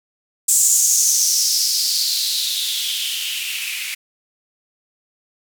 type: noise with band-pass filter sweep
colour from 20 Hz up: violet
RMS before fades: -19 dBFS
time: 0.48-3.95 s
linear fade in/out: 10 ms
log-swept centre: 7600 to 2300 Hz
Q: 4.9
effects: none